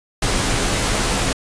pink noise with comb filter, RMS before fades -19 dBFS, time 0.22-1.33 s, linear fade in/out 5 ms, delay 13 ms, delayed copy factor -0.5, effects resampled to 22050 Hz

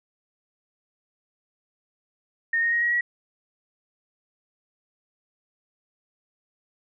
sine tone with pitch steps, 1839 / 1859.3 / 1879.8 / 1900.6 / 1921.5 Hz, A#6 / A#6 / A#6 / A#6 / B6, -24 / -5 / +14 / +33 / -48 cents, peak -20 dBFS, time 2.53-3.01 s, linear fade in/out 5 ms, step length 96 ms, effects none

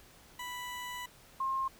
20% pulse / sine tone pair in turn, 987.8 / 1065.8 Hz, B5 / C6, 0 / +32 cents, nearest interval minor second, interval 132 cents, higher second, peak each -34 / -30 dBFS, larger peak second, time 0.39-1.06 / 1.4-1.68 s, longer first, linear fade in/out 5 ms, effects pink hiss -58 dBFS RMS until 1.79 s

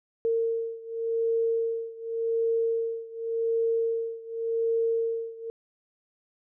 sine beating tone pair, 456.6 / 457.48 Hz, A#4 / A#4, -36 / -33 cents, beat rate 0.88 Hz, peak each -27 / -29 dBFS, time 0.25-5.5 s, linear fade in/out 0 ms, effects none

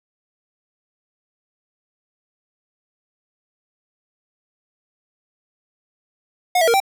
square tone with pitch steps, 723 / 653 / 465.5 / 780 Hz, F#5 / E5 / A#4 / G5, -40 / -17 / -2 / -9 cents, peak -14 dBFS, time 6.55-6.802 s, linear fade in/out 5 ms, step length 63 ms, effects none

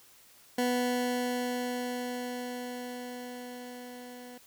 20% pulse tone with level ramp, 246.9 Hz, B3, in tune, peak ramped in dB -21 to -40 dBFS, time 0.58-4.38 s, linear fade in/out 5 ms, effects white hiss -58 dBFS RMS until 4.46 s

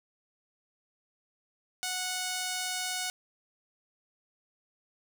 5% pulse tone, 736 Hz, F#5, 9 cents flat, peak -20 dBFS, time 1.83-3.1 s, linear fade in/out 0 ms, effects none

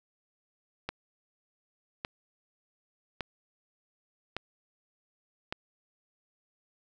click train, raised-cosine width 0.3 ms, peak -17 dBFS, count 5, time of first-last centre 0.89-5.525 s, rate 0.863 Hz, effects none

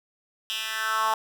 10% pulse tone with high-pass filter sweep, 220 Hz, A3, in tune, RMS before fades -27 dBFS, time 0.5-1.14 s, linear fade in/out 0 ms, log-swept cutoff 3000 to 900 Hz, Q 3.6, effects 8-bit

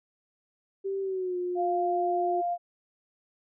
sine tone with pitch glide, 390 to 357.6 Hz, G4 to F4, -9 to +41 cents, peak -28 dBFS, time 0.84-2.42 s, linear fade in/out 20 ms, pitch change -150 cents, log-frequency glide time 1.01-1.37 s
sine tone, 698.5 Hz, F5, in tune, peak -26 dBFS, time 1.55-2.58 s, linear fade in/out 50 ms
effects none

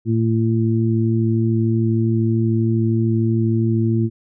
harmonic tone, 112.9 Hz, A2, 45 cents sharp, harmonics 1 / 2 / 3, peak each -17 / -20 / -22 dBFS, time 0.05-4.1 s, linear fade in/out 50 ms, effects none

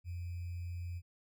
sine tone with sample-and-hold, 87.31 Hz, F2, in tune, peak -38 dBFS, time 0.04-1.02 s, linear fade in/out 50 ms, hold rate 2450 Hz, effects none

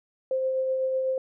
sine tone with tremolo, 523.3 Hz, C5, in tune, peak -22 dBFS, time 0.31-1.18 s, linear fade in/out 2 ms, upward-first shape triangle, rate 8 Hz, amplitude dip 30%, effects none

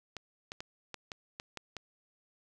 clicks, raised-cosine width 0.2 ms, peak -23 dBFS, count 8, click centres 0.167 / 0.519 / 0.605 / 0.943 / 1.118 / 1.399 / 1.573 / 1.767 s, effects none

